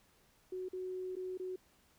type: tone with dropouts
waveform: sine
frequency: 370 Hz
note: F#4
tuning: in tune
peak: -38 dBFS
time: 0.52-1.56 s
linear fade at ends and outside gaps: 5 ms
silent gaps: 0.686-0.731 / 1.155-1.165 / 1.375-1.397 s
effects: pink hiss -69 dBFS RMS until 1.98 s